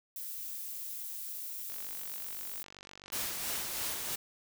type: noise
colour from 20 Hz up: violet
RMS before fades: -41 dBFS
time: 0.16-2.63 s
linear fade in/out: 2 ms
type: click train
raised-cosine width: 0.2 ms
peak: -31 dBFS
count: 75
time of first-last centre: 1.7-3.248 s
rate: 47.8 Hz
type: noise with tremolo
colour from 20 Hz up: white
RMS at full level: -35 dBFS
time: 3.12-4.16 s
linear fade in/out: 10 ms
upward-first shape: sine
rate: 3.1 Hz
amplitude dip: 35%
effects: none